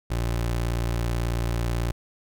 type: tone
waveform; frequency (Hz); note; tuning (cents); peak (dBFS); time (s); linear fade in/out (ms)
25% pulse; 58.27; A#1; 0; -20; 0.1-1.92; 10
effects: none